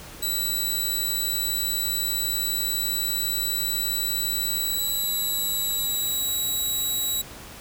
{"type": "tone with pitch glide", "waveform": "10% pulse", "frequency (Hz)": [3951, 3881], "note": ["B7", "B7"], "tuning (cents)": [0, -31], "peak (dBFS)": -17, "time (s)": [0.22, 7.22], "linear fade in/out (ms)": 10, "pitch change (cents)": -31, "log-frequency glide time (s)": [4.48, 6.33], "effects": ["pink hiss -42 dBFS RMS until 7.6 s"]}